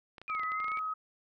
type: clicks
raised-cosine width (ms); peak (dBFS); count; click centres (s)
0.3; -31; 12; 0.182 / 0.216 / 0.299 / 0.35 / 0.396 / 0.434 / 0.519 / 0.602 / 0.644 / 0.682 / 0.718 / 0.773
type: linear two-way sweep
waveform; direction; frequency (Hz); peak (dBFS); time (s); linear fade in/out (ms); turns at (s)
sine; down then up; 2449 to 1960 to 2264; -38; 0.28-0.79; 0; 0.44
type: tone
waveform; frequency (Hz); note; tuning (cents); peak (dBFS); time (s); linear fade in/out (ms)
sine; 1269; D#6; +34; -32; 0.29-0.94; 10
effects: none